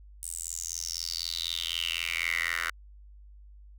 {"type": "tone with high-pass filter sweep", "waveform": "10% pulse", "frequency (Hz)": 84, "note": "E2", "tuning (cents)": 33, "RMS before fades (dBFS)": -33, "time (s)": [0.23, 2.7], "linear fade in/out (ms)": 0, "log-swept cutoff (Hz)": [8900, 1600], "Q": 6.5, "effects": ["added 50 Hz sine -48 dBFS peak until 3.78 s"]}